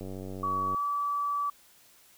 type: click train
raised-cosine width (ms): 2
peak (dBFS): -27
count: 71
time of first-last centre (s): 0.01-0.746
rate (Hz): 95.1
type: tone with pitch glide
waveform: sine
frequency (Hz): 1134 to 1151.8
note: C#6 to D6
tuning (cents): +39 to -34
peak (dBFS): -27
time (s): 0.43-1.5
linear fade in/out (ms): 5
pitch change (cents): +27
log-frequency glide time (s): 0.66-0.82
effects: white hiss -59 dBFS RMS until 2.17 s